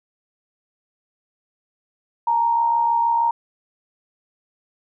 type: tone pair together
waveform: sine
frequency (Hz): 865.9 / 932.3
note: A5 / A#5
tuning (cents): -28 / 0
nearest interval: minor second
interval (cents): 128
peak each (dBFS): -27 / -16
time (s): 2.27-3.31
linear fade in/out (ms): 5
effects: none